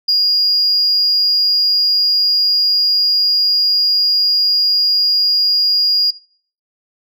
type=tone; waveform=sine; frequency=4852 Hz; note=D#8; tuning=44 cents flat; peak=-9 dBFS; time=0.08-6.11 s; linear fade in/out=10 ms; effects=noise-tail reverb RT60 0.5 s tail -22 dB re dry + tanh soft clip ceiling -7 dBFS

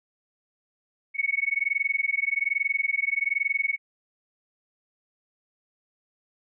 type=tone with amplitude modulation; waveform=sine; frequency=2217 Hz; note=C#7; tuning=in tune; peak=-19 dBFS; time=1.14-3.78 s; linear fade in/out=50 ms; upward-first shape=sine; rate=21.2 Hz; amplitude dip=100%; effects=none

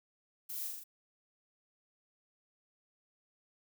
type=noise with echo; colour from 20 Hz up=violet; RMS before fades=-42 dBFS; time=0.49-0.68 s; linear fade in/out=10 ms; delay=40 ms; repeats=4; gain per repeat=-2 dB; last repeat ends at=0.84 s; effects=none

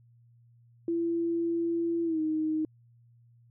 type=tone with pitch glide; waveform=sine; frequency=336.6 to 312.3 Hz; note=E4 to D#4; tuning=+36 to +7 cents; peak=-26 dBFS; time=0.88-2.65 s; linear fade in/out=2 ms; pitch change=-129 cents; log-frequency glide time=2.04-2.2 s; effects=added 118 Hz sine -57 dBFS peak until 3.5 s

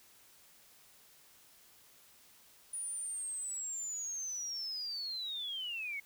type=linear sweep; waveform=sine; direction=down; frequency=9700 to 2160 Hz; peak=-37 dBFS; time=2.73-6 s; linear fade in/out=5 ms; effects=white hiss -62 dBFS RMS until 6.05 s

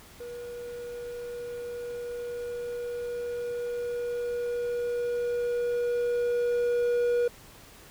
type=tone with level ramp; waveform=triangle; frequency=481.3 Hz; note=B4; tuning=45 cents flat; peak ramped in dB=-35 to -20 dBFS; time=0.2-7.28 s; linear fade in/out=5 ms; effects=pink hiss -51 dBFS RMS until 7.9 s

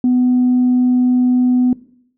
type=tone; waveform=sine; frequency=249.8 Hz; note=B3; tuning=20 cents sharp; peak=-9 dBFS; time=0.04-1.73 s; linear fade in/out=2 ms; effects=noise-tail reverb RT60 0.7 s tail -20 dB re dry + tanh soft clip ceiling -7 dBFS

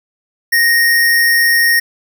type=tone with sample-and-hold; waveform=sine; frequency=1864 Hz; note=A#6; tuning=1 cent flat; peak=-8 dBFS; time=0.52-1.8 s; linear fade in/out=10 ms; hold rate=7350 Hz; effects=none

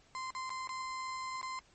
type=tone with dropouts; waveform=35% pulse; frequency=1039 Hz; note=C6; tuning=12 cents flat; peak=-36 dBFS; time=0.15-1.59 s; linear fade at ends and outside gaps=0 ms; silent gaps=0.305-0.35 / 0.494-0.503 / 0.673-0.692 / 1.414-1.429 s; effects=pink hiss -65 dBFS RMS until 1.74 s + MP3 32 kbps

